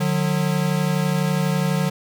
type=tone pair together; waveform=square; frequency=149.66 / 181.7 Hz; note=D3 / F#3; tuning=+33 / -31 cents; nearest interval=minor third; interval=336 cents; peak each=-22 dBFS; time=0-1.9 s; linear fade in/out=10 ms; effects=none